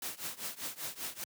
white noise with tremolo, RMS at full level -37 dBFS, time 0.02-1.24 s, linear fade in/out 2 ms, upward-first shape triangle, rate 5.1 Hz, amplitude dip 95%, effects high-pass 100 Hz 12 dB/octave

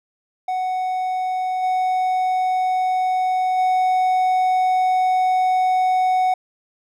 triangle tone with level steps, 742 Hz, F#5, 5 cents sharp, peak -18 / -15 / -13 dBFS, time 0.48-6.34 s, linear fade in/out 5 ms, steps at 1.62 / 3.57 s, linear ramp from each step 20 ms, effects none

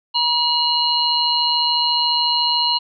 sine tone cluster, 959 / 2899 / 4100 / 4254 Hz, A#5 / F#7 / C8 / C8, +49 / -36 / -36 / +28 cents, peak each -21 dBFS, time 0.14-2.79 s, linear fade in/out 20 ms, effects none

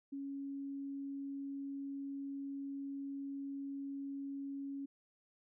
sine tone, 277.2 Hz, C#4, in tune, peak -40 dBFS, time 0.12-4.86 s, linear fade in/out 10 ms, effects none

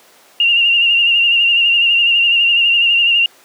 sine tone with vibrato, 2789 Hz, F7, 3 cents flat, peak -9 dBFS, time 0.4-3.26 s, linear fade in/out 2 ms, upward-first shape sine, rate 12 Hz, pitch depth 42 cents each way, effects pink hiss -46 dBFS RMS until 3.44 s + high-pass 400 Hz 12 dB/octave

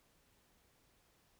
silence, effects pink hiss -72 dBFS RMS until 1.39 s

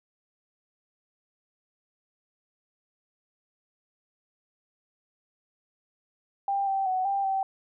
sine tone with pitch steps, 793 / 778 / 746 / 791 / 773 Hz, G5 / G5 / F#5 / G5 / G5, +20 / -13 / +14 / +15 / -24 cents, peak -24 dBFS, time 6.48-7.43 s, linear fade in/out 2 ms, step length 190 ms, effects none

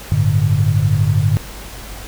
sine chord, G suspended second, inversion none, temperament just, 98 / 110.25 / 147 Hz, G2 / A2 / D3, 0 / +4 / +2 cents, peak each -16 dBFS, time 0.12-1.37 s, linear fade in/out 0 ms, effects added 50 Hz sine -34 dBFS peak until 2.07 s + pink hiss -34 dBFS RMS until 2.07 s

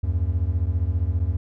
triangle beating tone pair, 77.78 / 92.78 Hz, D#2 / F#2, 0 / +5 cents, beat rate 15 Hz, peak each -21 dBFS, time 0.03-1.37 s, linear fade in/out 10 ms, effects none

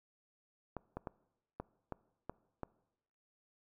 clicks, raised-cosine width 1 ms, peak -26 dBFS, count 7, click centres 0.767 / 0.97 / 1.072 / 1.6 / 1.923 / 2.296 / 2.633 s, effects noise-tail reverb RT60 0.9 s tail -22 dB re dry

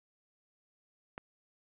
click, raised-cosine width 0.5 ms, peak -26 dBFS, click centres 1.179 s, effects resampled to 8000 Hz

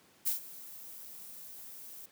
violet noise with ADSR envelope, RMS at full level -29 dBFS, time 0.25-2.06 s, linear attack 24 ms, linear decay 120 ms, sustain -19 dB, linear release 5 ms, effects pink hiss -63 dBFS RMS until 2.11 s + high-pass 150 Hz 12 dB/octave

